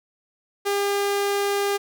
sawtooth tone, 402.5 Hz, G4, 46 cents sharp, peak -17 dBFS, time 0.65-1.78 s, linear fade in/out 20 ms, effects none

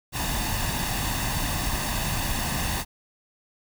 pink noise with comb filter, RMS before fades -27 dBFS, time 0.12-2.85 s, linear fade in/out 50 ms, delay 1.1 ms, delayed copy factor +0.6, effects none

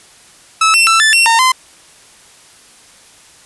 sawtooth tone with pitch steps, 1303 / 2698 / 1332 / 1754 / 2722 / 914 / 1031 Hz, E6 / E7 / E6 / A6 / F7 / A#5 / C6, -20 / +40 / +18 / -6 / -45 / -34 / -26 cents, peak -4 dBFS, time 0.61-1.52 s, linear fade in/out 5 ms, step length 130 ms, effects white hiss -43 dBFS RMS until 3.45 s + resampled to 24000 Hz

